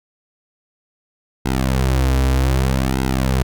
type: tone with flanger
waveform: sawtooth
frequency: 65.41 Hz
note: C2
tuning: in tune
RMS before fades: -17 dBFS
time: 1.45-3.43 s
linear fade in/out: 10 ms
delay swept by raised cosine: 1.7 to 5.6 ms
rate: 0.64 Hz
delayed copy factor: -0.85
effects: none